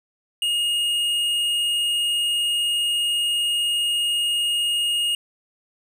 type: tone with hard clipping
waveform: triangle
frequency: 2857 Hz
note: F7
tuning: 39 cents sharp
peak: -21 dBFS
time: 0.42-5.15 s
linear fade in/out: 2 ms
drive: 11 dB
effects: none

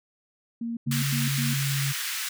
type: tone bursts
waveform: sine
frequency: 232.4 Hz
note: A#3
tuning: 5 cents flat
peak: -28 dBFS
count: 4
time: 0.61-1.538 s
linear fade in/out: 5 ms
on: 160 ms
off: 96 ms
type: tone with pitch glide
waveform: sine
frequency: 139.3 to 138.42 Hz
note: C#3 to C#3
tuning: +9 to -2 cents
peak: -25 dBFS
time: 0.86-1.93 s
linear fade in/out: 20 ms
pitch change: -11 cents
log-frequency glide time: 1.03-1.34 s
type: high-pass noise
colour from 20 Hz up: pink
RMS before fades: -31 dBFS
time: 0.91-2.29 s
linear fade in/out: 5 ms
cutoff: 1500 Hz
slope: 24 dB/octave
effects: none

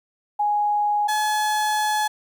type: tone pair in turn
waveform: sine / 35% pulse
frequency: 830.6 / 851 Hz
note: G#5 / G#5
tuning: 0 / +42 cents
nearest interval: unison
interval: 42 cents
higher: second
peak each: -18 dBFS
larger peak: neither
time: 0.39-1.08 / 1.08-2.08 s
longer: second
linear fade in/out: 10 ms
effects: 10-bit

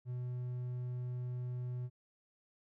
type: tone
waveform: triangle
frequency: 124.1 Hz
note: B2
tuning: 9 cents sharp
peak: -35 dBFS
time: 0.05-1.9 s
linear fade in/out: 50 ms
effects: none

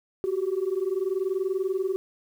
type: tone pair together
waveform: sine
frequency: 370 / 390.4 Hz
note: F#4 / G4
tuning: 0 / -7 cents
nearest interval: minor second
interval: 93 cents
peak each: -26 dBFS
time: 0.24-1.96 s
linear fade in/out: 0 ms
effects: tanh soft clip ceiling -19 dBFS + 9-bit

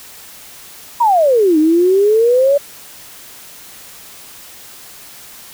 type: exponential two-way sweep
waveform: sine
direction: down then up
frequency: 987.8 to 303.1 to 579 Hz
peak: -8 dBFS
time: 1-2.58 s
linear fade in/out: 10 ms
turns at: 1.58 s
effects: white hiss -37 dBFS RMS until 5.53 s

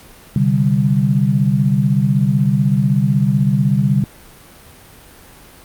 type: chord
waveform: sine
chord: C suspended second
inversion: none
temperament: equal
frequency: 130.81 / 146.83 / 196 Hz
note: C3 / D3 / G3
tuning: 0 / 0 / 0 cents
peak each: -16 dBFS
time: 0.36-4.04 s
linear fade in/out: 2 ms
effects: pink hiss -42 dBFS RMS until 5.64 s + Opus 48 kbps

